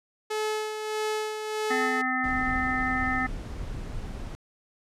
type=tone with tremolo; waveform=sawtooth; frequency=430 Hz; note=A4; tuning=40 cents flat; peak=-22 dBFS; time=0.3-2.02 s; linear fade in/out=10 ms; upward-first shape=sine; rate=1.6 Hz; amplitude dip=50%
type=harmonic tone; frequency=256.6 Hz; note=C4; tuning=34 cents flat; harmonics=1 / 3 / 5 / 7 / 8; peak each=-31 / -32 / -31 / -29 / -33 dBFS; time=1.7-3.27 s; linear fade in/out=10 ms
type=noise; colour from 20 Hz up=brown; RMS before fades=-35 dBFS; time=2.24-4.35 s; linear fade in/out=0 ms
effects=low-pass 10000 Hz 12 dB/octave